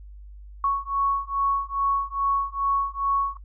sine beating tone pair, 1108.7 / 1111.1 Hz, C#6 / C#6, 0 / +4 cents, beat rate 2.4 Hz, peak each -25 / -25 dBFS, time 0.64-3.37 s, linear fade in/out 2 ms, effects noise-tail reverb RT60 0.1 s tail -19 dB re dry + added 50 Hz sine -40 dBFS peak until 3.44 s

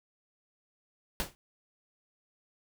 pink noise with exponential decay, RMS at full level -29 dBFS, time 1.2-1.35 s, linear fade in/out 0 ms, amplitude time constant 32 ms, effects none

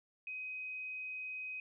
sine tone, 2518 Hz, D#7, 20 cents sharp, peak -40 dBFS, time 0.27-1.6 s, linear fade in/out 2 ms, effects none

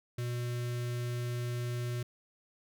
square tone with notch filter, 121.3 Hz, B2, 31 cents flat, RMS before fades -35 dBFS, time 0.18-2.03 s, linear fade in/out 5 ms, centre 870 Hz, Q 1.5, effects none

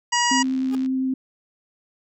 harmonic tone, 960 Hz, B5, 49 cents flat, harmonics 1 / 2 / 3 / 5 / 6 / 7 / 8, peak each -21 / -24 / -26 / -28 / -29 / -29 / -30 dBFS, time 0.12-0.43 s, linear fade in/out 10 ms
click train, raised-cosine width 0.2 ms, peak -27 dBFS, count 53, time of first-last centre 0.16-0.861 s, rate 74.2 Hz
sine tone with vibrato, 261.6 Hz, C4, in tune, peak -20 dBFS, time 0.31-1.14 s, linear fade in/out 5 ms, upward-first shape triangle, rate 10 Hz, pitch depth 8 cents each way
20% pulse tone with exponential growth, 410.3 Hz, G#4, 21 cents flat, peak -24 dBFS, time 0.67-0.75 s, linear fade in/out 0 ms, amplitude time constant 16 ms
effects none

